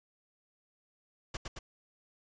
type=noise with echo; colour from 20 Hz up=pink; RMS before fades=-37 dBFS; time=1.34-1.37 s; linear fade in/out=5 ms; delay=110 ms; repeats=2; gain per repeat=-3 dB; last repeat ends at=1.59 s; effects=resampled to 16000 Hz